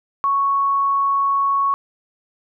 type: tone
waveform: sine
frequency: 1108.7 Hz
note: C#6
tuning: in tune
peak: -15 dBFS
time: 0.24-1.74 s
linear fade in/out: 0 ms
effects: none